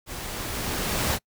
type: noise with level ramp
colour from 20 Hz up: pink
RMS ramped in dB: -36 to -24 dBFS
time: 0.06-1.19 s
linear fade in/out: 50 ms
effects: noise-tail reverb RT60 0.1 s tail -26 dB re dry